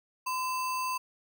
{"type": "tone with sample-and-hold", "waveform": "sine", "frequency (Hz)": 1022, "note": "C6", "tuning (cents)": -41, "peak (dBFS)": -29, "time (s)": [0.26, 0.98], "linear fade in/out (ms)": 10, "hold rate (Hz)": 3675, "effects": []}